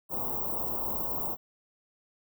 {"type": "band-stop noise", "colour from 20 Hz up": "white", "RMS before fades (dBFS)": -32, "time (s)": [0.09, 1.37], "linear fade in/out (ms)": 50, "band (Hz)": [1100, 16000], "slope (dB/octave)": 48, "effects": []}